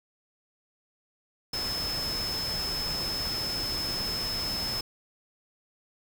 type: tone in noise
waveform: sine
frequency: 5210 Hz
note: E8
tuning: 21 cents flat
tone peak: -30 dBFS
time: 1.53-4.81 s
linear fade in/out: 5 ms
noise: pink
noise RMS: -36 dBFS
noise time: 1.53-4.81 s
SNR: +3 dB
effects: none

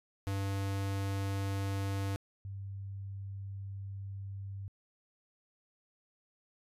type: tone pair in turn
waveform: square / sine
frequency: 98.2 / 98.2 Hz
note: G2 / G2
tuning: +4 / +4 cents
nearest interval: unison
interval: 0 cents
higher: neither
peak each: -33 / -39 dBFS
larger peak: first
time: 0.27-2.16 / 2.45-4.68 s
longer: second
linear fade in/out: 0 ms
effects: resampled to 32000 Hz

